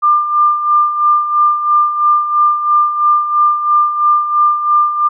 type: tone with tremolo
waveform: sine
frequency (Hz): 1196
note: D6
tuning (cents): +31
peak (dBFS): -6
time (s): 0.02-5.09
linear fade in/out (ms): 20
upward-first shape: sine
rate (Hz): 3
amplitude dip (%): 65
effects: none